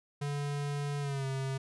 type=tone with pitch glide; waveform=square; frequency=143.9 to 134.26 Hz; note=D3 to C3; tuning=-35 to +45 cents; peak=-33 dBFS; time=0.21-1.58 s; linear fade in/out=10 ms; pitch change=-120 cents; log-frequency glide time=1-1.26 s; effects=resampled to 24000 Hz